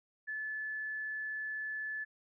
sine tone, 1732 Hz, A6, 28 cents flat, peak -36 dBFS, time 0.27-2.05 s, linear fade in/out 20 ms, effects none

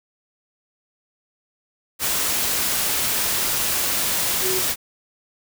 sine tone in noise, 374.3 Hz, F#4, 20 cents sharp, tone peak -24 dBFS, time 4.41-4.62 s, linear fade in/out 50 ms, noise white, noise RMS -22 dBFS, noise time 1.99-4.76 s, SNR -5 dB, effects none

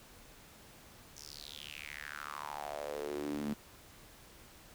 sawtooth tone with high-pass filter sweep, 73.42 Hz, D2, in tune, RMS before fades -42 dBFS, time 1.16-3.54 s, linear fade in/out 10 ms, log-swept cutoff 6000 to 210 Hz, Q 5.4, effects pink hiss -57 dBFS RMS until 4.74 s

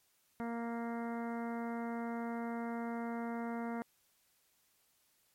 harmonic tone, 233.1 Hz, A#3, in tune, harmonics 1 / 2 / 3 / 4 / 5 / 6 / 7 / 8 / 9, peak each -38 / -45 / -45 / -48 / -53 / -51 / -58 / -56 / -57 dBFS, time 0.4-3.82 s, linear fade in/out 0 ms, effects white hiss -73 dBFS RMS until 5.34 s + MP3 64 kbps

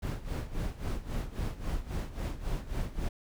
brown noise with tremolo, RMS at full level -31 dBFS, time 0.02-3.09 s, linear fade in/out 10 ms, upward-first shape sine, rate 3.7 Hz, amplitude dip 80%, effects none

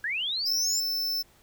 sine linear sweep, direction up, 1600 to 7459 Hz, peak -27 dBFS, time 0.04-0.8 s, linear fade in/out 2 ms
square tone, 5300 Hz, E8, 9 cents sharp, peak -27 dBFS, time 0.45-1.23 s, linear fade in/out 20 ms
effects pink hiss -60 dBFS RMS until 1.42 s

